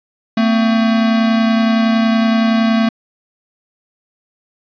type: tone pair together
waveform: square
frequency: 224.6 / 255.3 Hz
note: A3 / C4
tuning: +36 / -42 cents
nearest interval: major second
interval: 222 cents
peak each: -12 / -21 dBFS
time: 0.37-2.89 s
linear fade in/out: 5 ms
effects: resampled to 11025 Hz + 8-bit